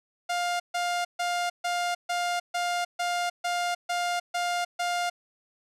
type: tone bursts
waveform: sawtooth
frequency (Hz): 704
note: F5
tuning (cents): +14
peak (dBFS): -22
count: 11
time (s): 0.29-5.1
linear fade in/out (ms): 10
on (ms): 310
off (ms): 140
effects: low-pass 9000 Hz 12 dB/octave